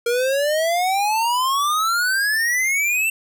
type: exponential sweep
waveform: square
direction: up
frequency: 466.2 to 2707 Hz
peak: -18 dBFS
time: 0.06-3.1 s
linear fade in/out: 5 ms
effects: none